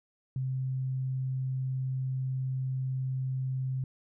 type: tone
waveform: sine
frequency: 130.81 Hz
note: C3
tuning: in tune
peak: -29 dBFS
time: 0.36-3.84 s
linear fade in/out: 2 ms
effects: none